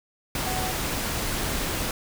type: tone in noise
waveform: sine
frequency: 746 Hz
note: F#5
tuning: 14 cents sharp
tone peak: -32 dBFS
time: 0.46-0.71 s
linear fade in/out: 2 ms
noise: pink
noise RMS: -28 dBFS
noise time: 0.35-1.91 s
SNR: -7 dB
effects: none